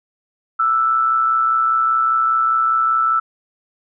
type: tone with amplitude modulation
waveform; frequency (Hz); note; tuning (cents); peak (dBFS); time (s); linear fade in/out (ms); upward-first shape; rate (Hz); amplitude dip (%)
sine; 1324; E6; +7; -11; 0.59-3.2; 10; sine; 125; 50
effects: none